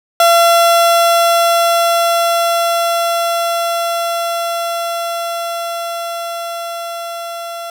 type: tone with level ramp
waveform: 30% pulse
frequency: 680 Hz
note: F5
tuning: 46 cents flat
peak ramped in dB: -4 to -21 dBFS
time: 0.2-7.7 s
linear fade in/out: 2 ms
effects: none